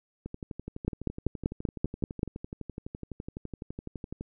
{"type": "two click trains", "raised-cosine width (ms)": 3, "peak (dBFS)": [-24, -13], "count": [48, 8], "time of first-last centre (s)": [[0.26, 4.21], [0.88, 2.231]], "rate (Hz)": [11.9, 5.18], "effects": []}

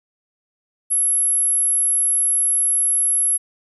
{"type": "tone", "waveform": "sine", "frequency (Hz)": 11175, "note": "F9", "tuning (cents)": 0, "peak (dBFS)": -15, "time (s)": [0.9, 3.38], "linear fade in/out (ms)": 20, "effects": []}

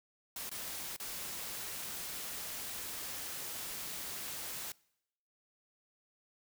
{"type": "noise with dropouts", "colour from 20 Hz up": "white", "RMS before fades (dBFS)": -42, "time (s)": [0.36, 4.72], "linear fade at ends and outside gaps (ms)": 2, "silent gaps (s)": [[0.494, 0.514], [0.964, 0.999]], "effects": ["noise-tail reverb RT60 0.8 s tail -24 dB re dry"]}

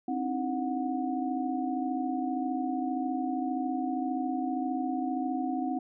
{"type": "tone cluster", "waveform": "sine", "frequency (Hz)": [263.3, 296.5, 318.3, 732], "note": ["C4", "D4", "D#4", "F#5"], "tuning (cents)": [11, 17, 39, -19], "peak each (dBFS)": [-31, -39, -35, -34], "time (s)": [0.08, 5.79], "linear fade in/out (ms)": 5, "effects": []}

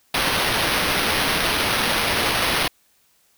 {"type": "noise with sample-and-hold", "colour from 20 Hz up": "white", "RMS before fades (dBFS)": -21, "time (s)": [0.14, 2.68], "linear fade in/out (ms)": 5, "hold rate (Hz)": 7350, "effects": ["white hiss -61 dBFS RMS until 3.37 s"]}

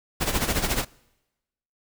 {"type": "noise with tremolo", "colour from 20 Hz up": "pink", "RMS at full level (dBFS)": -22, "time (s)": [0.2, 0.85], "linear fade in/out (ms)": 20, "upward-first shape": "sine", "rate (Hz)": 14, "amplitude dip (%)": 70, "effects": ["noise-tail reverb RT60 1.0 s tail -25 dB re dry"]}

